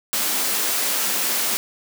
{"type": "high-pass noise", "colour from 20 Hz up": "white", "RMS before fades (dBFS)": -22, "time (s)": [0.13, 1.57], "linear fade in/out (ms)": 0, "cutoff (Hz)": 180, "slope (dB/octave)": 96, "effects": []}